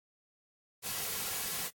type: noise with comb filter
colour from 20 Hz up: white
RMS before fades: -36 dBFS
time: 0.82-1.71 s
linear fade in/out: 50 ms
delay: 3.3 ms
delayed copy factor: -0.5
effects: AAC 64 kbps